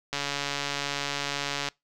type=click train; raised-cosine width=0.2 ms; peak=-12 dBFS; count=222; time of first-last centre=0.13-1.686 s; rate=142 Hz; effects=noise-tail reverb RT60 0.2 s tail -25 dB re dry